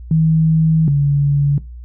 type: tone pair in turn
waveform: sine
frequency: 160 / 142.54 Hz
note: D#3 / C#3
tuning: +49 / +49 cents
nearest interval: major second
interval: 200 cents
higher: first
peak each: -10 dBFS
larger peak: neither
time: 0.11-0.88 / 0.88-1.58 s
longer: first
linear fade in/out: 2 ms
effects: noise-tail reverb RT60 0.2 s tail -18 dB re dry + added 60 Hz sine -30 dBFS peak until 1.84 s